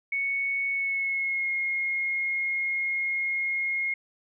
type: tone with pitch glide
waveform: sine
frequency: 2217 to 2150 Hz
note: C#7 to C7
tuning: 0 to +47 cents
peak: -25 dBFS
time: 0.12-3.94 s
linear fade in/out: 5 ms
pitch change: -53 cents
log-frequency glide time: 0.7-1.5 s
effects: none